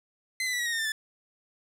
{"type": "tone with pitch steps", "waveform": "sawtooth", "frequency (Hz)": [2053, 2006, 1960.3, 1915.5, 1871.8, 1829, 1787.2, 1746.4], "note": ["C7", "B6", "B6", "A#6", "A#6", "A#6", "A6", "A6"], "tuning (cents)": [-33, 26, -13, 47, 7, -33, 27, -13], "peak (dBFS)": -24, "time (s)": [0.4, 0.92], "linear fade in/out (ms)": 2, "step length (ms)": 65, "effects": ["low-pass 12000 Hz 12 dB/octave"]}